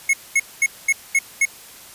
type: tone bursts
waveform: square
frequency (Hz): 2180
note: C#7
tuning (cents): -29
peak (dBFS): -14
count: 6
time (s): 0.09-1.454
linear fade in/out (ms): 5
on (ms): 44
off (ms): 220
effects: white hiss -42 dBFS RMS until 1.94 s + resampled to 32000 Hz

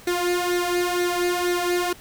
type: tone with flanger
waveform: sawtooth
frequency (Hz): 353.7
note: F4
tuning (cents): +22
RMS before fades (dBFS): -23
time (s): 0.07-1.93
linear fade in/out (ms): 5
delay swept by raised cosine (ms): 0.49 to 2.39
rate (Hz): 2.1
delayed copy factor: +0.65
effects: pink hiss -46 dBFS RMS until 2 s

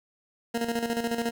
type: tone with tremolo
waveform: 20% pulse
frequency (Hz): 233.1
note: A#3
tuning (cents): 0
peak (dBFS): -20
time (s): 0.54-1.31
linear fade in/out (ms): 10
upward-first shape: square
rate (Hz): 14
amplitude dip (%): 60
effects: none

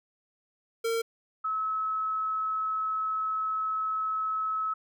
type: tone pair in turn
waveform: square / sine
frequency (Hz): 457 / 1292.6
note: A#4 / E6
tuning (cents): -34 / -34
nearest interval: octave + tritone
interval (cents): 1800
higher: second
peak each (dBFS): -27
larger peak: neither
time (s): 0.84-1.02 / 1.44-4.74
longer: second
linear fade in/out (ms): 10
effects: none

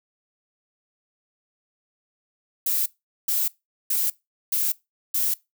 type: noise bursts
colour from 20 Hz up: violet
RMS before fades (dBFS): -23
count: 5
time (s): 2.66-5.34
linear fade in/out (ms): 5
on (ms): 200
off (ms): 420
effects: noise-tail reverb RT60 0.2 s tail -21 dB re dry

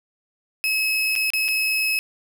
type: tone with dropouts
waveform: 35% pulse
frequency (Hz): 2574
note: E7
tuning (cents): -42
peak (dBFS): -18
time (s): 0.64-1.99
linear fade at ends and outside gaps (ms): 0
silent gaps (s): 1.154-1.161 / 1.303-1.335 / 1.482-1.486
effects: 10-bit

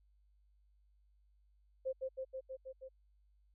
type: tone with echo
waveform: sine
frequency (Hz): 525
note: C5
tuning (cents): +6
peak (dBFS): -34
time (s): 1.85-1.93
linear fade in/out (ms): 20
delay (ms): 160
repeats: 6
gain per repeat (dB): -2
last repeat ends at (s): 2.89
effects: added 50 Hz sine -67 dBFS peak until 3.54 s

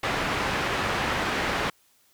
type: low-pass noise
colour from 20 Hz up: white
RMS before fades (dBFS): -27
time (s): 0.03-1.7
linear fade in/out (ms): 5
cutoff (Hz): 1900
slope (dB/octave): 12
effects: white hiss -63 dBFS RMS until 2.13 s

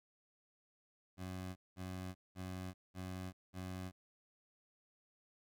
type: tone bursts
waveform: 20% pulse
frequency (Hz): 92.5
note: F#2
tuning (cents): 0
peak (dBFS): -38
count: 5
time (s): 1.17-3.92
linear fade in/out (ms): 50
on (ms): 390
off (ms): 200
effects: none

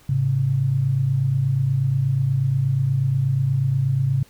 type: tone pair together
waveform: sine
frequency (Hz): 107.28 / 135.6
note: A2 / C#3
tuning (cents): -43 / -38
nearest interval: major third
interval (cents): 405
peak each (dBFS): -24 / -18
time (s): 0.09-4.23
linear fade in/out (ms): 5
effects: pink hiss -53 dBFS RMS until 4.29 s

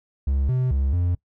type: tone with pitch steps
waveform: triangle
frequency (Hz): 68.4 / 127.9 / 68.1 / 88.2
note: C#2 / C3 / C#2 / F2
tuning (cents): -23 / -39 / -30 / +18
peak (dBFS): -17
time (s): 0.27-1.15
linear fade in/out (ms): 5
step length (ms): 220
effects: noise-tail reverb RT60 0.1 s tail -22 dB re dry

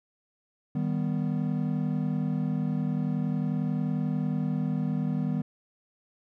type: chord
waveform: triangle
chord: Eb augmented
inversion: none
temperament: equal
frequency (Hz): 155.56 / 196 / 246.9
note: Eb3 / G3 / B3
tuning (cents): 0 / 0 / 0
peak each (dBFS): -27 / -29 / -29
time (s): 0.75-5.42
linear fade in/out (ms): 5
effects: none

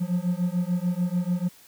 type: beating tone pair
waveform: triangle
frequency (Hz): 174.61 / 181.41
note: F3 / F#3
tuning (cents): 0 / -34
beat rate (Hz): 6.8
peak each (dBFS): -24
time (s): 0-1.49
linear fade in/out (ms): 20
effects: white hiss -53 dBFS RMS until 1.67 s

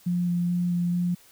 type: tone with vibrato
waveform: sine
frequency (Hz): 175.5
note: F3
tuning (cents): +9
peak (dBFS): -22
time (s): 0.06-1.15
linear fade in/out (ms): 10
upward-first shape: square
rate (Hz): 2.3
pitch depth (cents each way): 9
effects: white hiss -55 dBFS RMS until 1.31 s

